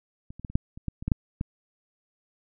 clicks, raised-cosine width 5 ms, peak -28 / -30 / -22 / -28 / -8 / -29 / -17 / -25 / -14 / -8 / -16 dBFS, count 11, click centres 0.305 / 0.396 / 0.448 / 0.5 / 0.555 / 0.775 / 0.883 / 1.025 / 1.08 / 1.118 / 1.411 s, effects none

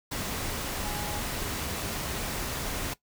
sine tone in noise, 830.6 Hz, G#5, in tune, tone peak -38 dBFS, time 0.84-1.2 s, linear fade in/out 10 ms, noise pink, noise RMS -33 dBFS, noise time 0.11-2.94 s, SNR -8 dB, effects noise-tail reverb RT60 0.1 s tail -17 dB re dry

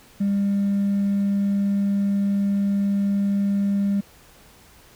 triangle tone with hard clipping, 199.8 Hz, G3, 33 cents sharp, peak -18 dBFS, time 0.2-4.01 s, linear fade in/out 10 ms, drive 2 dB, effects pink hiss -51 dBFS RMS until 4.95 s

